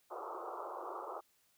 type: band-pass noise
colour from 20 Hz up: white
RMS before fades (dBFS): -44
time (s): 0.1-1.21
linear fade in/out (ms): 20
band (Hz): 340 to 1300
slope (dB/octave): 96
effects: white hiss -73 dBFS RMS until 1.57 s